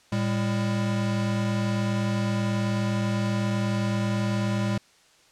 square tone pair together, 112.41 / 200.3 Hz, A2 / G3, +38 / +38 cents, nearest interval minor seventh, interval 1000 cents, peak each -27 dBFS, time 0.12-4.78 s, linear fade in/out 5 ms, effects white hiss -58 dBFS RMS until 5.31 s + low-pass 7000 Hz 12 dB/octave

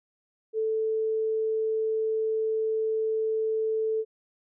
sine tone, 440 Hz, A4, in tune, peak -24 dBFS, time 0.53-4.05 s, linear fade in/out 50 ms, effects none

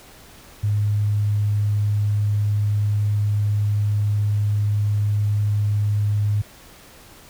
sine tone, 103.83 Hz, G#2, in tune, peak -17 dBFS, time 0.63-6.42 s, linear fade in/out 10 ms, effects pink hiss -46 dBFS RMS until 7.29 s

